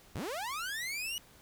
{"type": "linear sweep", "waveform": "sawtooth", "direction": "up", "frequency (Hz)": [55, 2951], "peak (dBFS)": -32, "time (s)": [0.15, 1.18], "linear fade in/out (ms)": 0, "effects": ["pink hiss -59 dBFS RMS until 1.41 s"]}